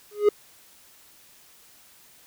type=tone with exponential growth; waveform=triangle; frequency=415.3 Hz; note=G#4; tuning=in tune; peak=-9 dBFS; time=0.11-0.29 s; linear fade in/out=5 ms; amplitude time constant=39 ms; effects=white hiss -54 dBFS RMS until 2.26 s